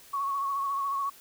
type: tone with vibrato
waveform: sine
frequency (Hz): 1108.7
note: C#6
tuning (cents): 0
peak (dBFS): -27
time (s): 0.13-1.1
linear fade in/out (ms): 10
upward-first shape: sine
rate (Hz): 14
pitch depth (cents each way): 35
effects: white hiss -53 dBFS RMS until 1.2 s